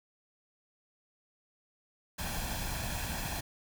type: noise with comb filter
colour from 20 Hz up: pink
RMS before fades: -36 dBFS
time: 2.18-3.41 s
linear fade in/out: 10 ms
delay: 1.2 ms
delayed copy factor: +0.6
effects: none